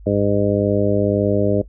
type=harmonic tone; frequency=101.8 Hz; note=G#2; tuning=34 cents flat; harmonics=1 / 2 / 3 / 4 / 5 / 6; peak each=-22 / -22 / -22 / -22 / -22 / -22 dBFS; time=0.06-1.62 s; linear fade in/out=10 ms; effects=noise-tail reverb RT60 0.1 s tail -19 dB re dry + added 50 Hz sine -37 dBFS peak until 1.68 s